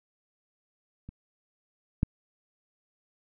clicks, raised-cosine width 5 ms, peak -29 / -11 dBFS, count 2, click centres 1.09 / 2.031 s, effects none

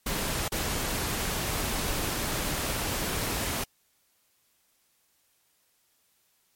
pink noise with dropouts, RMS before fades -30 dBFS, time 0.06-3.64 s, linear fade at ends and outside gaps 5 ms, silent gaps 0.482-0.519 s, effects white hiss -69 dBFS RMS until 6.55 s + MP3 64 kbps

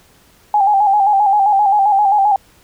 sine tone with vibrato, 810 Hz, G#5, 43 cents flat, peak -9 dBFS, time 0.54-2.36 s, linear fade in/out 2 ms, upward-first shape square, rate 7.6 Hz, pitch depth 58 cents each way, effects pink hiss -50 dBFS RMS until 2.63 s

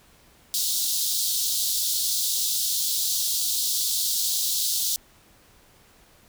pink high-pass noise, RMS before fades -25 dBFS, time 0.54-4.96 s, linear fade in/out 0 ms, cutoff 3600 Hz, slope 48 dB/octave, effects pink hiss -56 dBFS RMS until 6.28 s

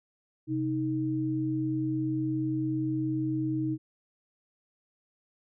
sine tone pair together, 130.81 / 313.6 Hz, C3 / D#4, 0 / +14 cents, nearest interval octave + minor third, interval 1514 cents, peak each -32 / -28 dBFS, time 0.47-3.78 s, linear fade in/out 50 ms, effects none

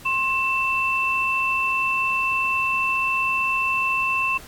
sine tone pair together, 1059 / 2665 Hz, C6 / E7, +21 / +18 cents, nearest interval octave + major third, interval 1597 cents, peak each -24 / -21 dBFS, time 0.05-4.38 s, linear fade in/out 10 ms, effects pink hiss -44 dBFS RMS until 4.47 s + AAC 64 kbps

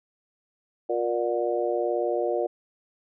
harmonic tone with a mistuned harmonic, 118.5 Hz, A#2, 29 cents sharp, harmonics 3 / 4 / 5 / 6, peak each -28 / -28 / -28 / -32 dBFS, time 0.89-2.47 s, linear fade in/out 10 ms, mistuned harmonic 6, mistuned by +38 cents, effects none

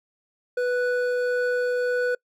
triangle tone pair together, 493.9 / 1480 Hz, B4 / F#6, 0 / 0 cents, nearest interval octave + perfect fifth, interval 1900 cents, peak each -20 / -27 dBFS, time 0.57-2.15 s, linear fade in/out 5 ms, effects noise-tail reverb RT60 0.1 s tail -26 dB re dry

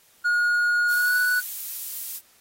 triangle tone with pitch glide, 1439 to 1479.5 Hz, F#6 to F#6, -49 to -1 cents, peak -17 dBFS, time 0.24-1.41 s, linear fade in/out 20 ms, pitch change +48 cents, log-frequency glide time 0.89-1.17 s
violet noise, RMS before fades -31 dBFS, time 0.87-2.21 s, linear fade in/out 50 ms
effects white hiss -58 dBFS RMS until 2.4 s + AAC 48 kbps

